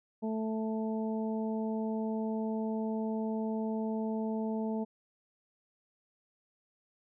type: harmonic tone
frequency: 220 Hz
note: A3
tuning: in tune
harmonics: 1 / 2 / 3 / 4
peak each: -32 / -38 / -42 / -44 dBFS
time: 0.22-4.85 s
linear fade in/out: 20 ms
effects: none